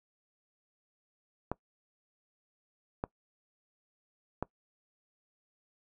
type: clicks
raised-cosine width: 1 ms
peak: -18 dBFS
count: 3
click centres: 1.516 / 3.039 / 4.426 s
effects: noise-tail reverb RT60 0.1 s tail -22 dB re dry